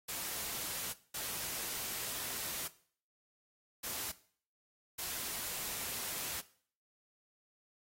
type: noise bursts at uneven times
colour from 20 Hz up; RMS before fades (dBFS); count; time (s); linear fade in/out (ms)
white; -40; 4; 0.08-0.93 / 1.14-2.68 / 3.83-4.12 / 4.98-6.41; 10
effects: noise-tail reverb RT60 0.5 s tail -17 dB re dry + AAC 48 kbps